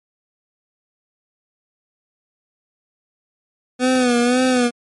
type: tone with vibrato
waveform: 25% pulse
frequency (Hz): 248.2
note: B3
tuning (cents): +9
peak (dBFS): -10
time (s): 3.79-4.71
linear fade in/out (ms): 50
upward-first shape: sine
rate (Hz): 1.9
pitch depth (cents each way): 66
effects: MP3 48 kbps